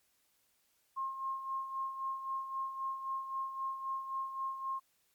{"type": "tone with tremolo", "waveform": "sine", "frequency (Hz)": 1069, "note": "C6", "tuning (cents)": 37, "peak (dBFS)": -33, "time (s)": [0.96, 4.8], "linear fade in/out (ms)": 20, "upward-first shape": "sine", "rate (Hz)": 3.8, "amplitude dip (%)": 60, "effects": ["white hiss -74 dBFS RMS until 5.14 s", "MP3 96 kbps"]}